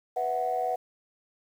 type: chord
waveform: sine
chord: B suspended fourth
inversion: none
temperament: just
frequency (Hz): 493.9 / 658.5 / 740.8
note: B4 / E5 / F#5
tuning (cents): 0 / -2 / +2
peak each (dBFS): -32 / -32 / -27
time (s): 0.16-0.76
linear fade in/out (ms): 10
effects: tanh soft clip ceiling -18 dBFS + 9-bit